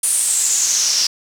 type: noise with band-pass filter sweep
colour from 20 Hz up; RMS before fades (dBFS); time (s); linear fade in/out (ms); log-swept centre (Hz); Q
pink; -17; 0.03-1.07; 5; 9600 to 5200; 6
effects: none